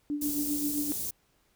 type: tone with tremolo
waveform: sine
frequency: 293 Hz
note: D4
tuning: 4 cents flat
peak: -27 dBFS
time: 0.1-0.92 s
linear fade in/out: 0 ms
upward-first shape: sine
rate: 7.6 Hz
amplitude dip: 60%
type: band-stop noise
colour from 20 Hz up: white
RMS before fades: -34 dBFS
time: 0.21-1.11 s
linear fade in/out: 10 ms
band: 360 to 7100 Hz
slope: 12 dB/octave
effects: pink hiss -69 dBFS RMS until 1.55 s